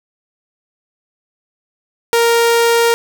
sawtooth tone, 466.2 Hz, A#4, in tune, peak -6 dBFS, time 2.13-2.94 s, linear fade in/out 0 ms, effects none

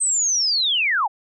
sine linear sweep, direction down, 8372 to 729 Hz, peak -17 dBFS, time 0-1.08 s, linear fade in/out 20 ms, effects none

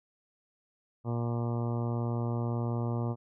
harmonic tone, 118.3 Hz, A#2, 26 cents sharp, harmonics 1 / 2 / 3 / 4 / 5 / 6 / 7 / 8 / 9 / 10, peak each -30 / -36 / -40 / -42 / -44 / -46 / -47 / -48 / -49 / -50 dBFS, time 1.04-3.16 s, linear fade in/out 50 ms, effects none

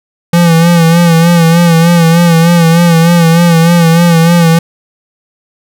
square tone with vibrato, 168.3 Hz, E3, 36 cents sharp, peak -4 dBFS, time 0.33-4.59 s, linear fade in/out 5 ms, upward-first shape sine, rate 3.3 Hz, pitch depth 52 cents each way, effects none

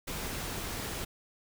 pink noise, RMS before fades -37 dBFS, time 0.07-1.05 s, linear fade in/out 10 ms, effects none

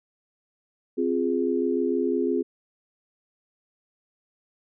sine chord, F minor, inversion second, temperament equal, 261.6 / 349.2 / 415.3 Hz, C4 / F4 / Ab4, 0 / 0 / 0 cents, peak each -26 dBFS, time 0.97-2.43 s, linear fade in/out 20 ms, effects none

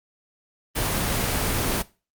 pink noise, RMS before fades -24 dBFS, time 0.75-1.83 s, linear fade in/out 20 ms, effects noise-tail reverb RT60 0.3 s tail -19 dB re dry + Opus 24 kbps

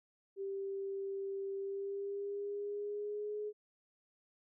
sine tone with pitch glide, 392 to 420.1 Hz, G4 to G#4, 0 to +20 cents, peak -37 dBFS, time 0.36-3.53 s, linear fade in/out 50 ms, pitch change +120 cents, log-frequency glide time 1.57-3.39 s, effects none

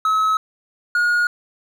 triangle tone pair in turn, 1287 / 1437.7 Hz, E6 / F6, -42 / +50 cents, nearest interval major second, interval 192 cents, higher second, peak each -13 dBFS, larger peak neither, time 0.05-0.37 / 0.95-1.27 s, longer neither, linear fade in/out 2 ms, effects none

